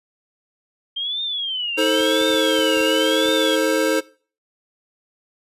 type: tone with vibrato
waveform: sine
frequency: 3167 Hz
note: G7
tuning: 17 cents sharp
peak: -22 dBFS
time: 0.96-3.56 s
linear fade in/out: 10 ms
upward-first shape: triangle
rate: 0.95 Hz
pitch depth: 250 cents each way
type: chord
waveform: square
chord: A diminished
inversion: second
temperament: just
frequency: 316.8 / 440 / 528 Hz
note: Eb4 / A4 / C5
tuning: +31 / 0 / +16 cents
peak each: -22 dBFS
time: 1.77-4.01 s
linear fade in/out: 20 ms
type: clicks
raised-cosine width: 2 ms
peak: -28 dBFS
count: 9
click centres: 2.005 / 2.214 / 2.304 / 2.344 / 2.592 / 2.772 / 2.808 / 3.258 / 3.289 s
effects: noise-tail reverb RT60 0.4 s tail -20 dB re dry + resampled to 32000 Hz